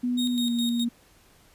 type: tone with pitch glide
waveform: sine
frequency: 246.1 to 236.2 Hz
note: B3 to A#3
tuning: -6 to +23 cents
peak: -23 dBFS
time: 0.03-0.89 s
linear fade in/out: 10 ms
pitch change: -71 cents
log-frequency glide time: 0.29-0.51 s
type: tone with tremolo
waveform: 40% pulse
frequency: 3729 Hz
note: A#7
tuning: in tune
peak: -27 dBFS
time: 0.17-0.85 s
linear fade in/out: 20 ms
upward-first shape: square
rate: 4.8 Hz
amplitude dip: 65%
effects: pink hiss -58 dBFS RMS until 1.54 s + resampled to 32000 Hz